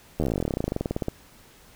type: slowing click train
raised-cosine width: 2 ms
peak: -12 dBFS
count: 30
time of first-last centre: 0.2-1.084 s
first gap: 12 ms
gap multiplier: 1.06
effects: pink hiss -53 dBFS RMS until 1.75 s